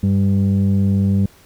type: tone pair together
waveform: sine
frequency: 98 / 196 Hz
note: G2 / G3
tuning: 0 / 0 cents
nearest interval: octave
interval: 1200 cents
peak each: -13 / -13 dBFS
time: 0.03-1.26 s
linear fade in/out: 5 ms
effects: tanh soft clip ceiling -10 dBFS + pink hiss -49 dBFS RMS until 1.45 s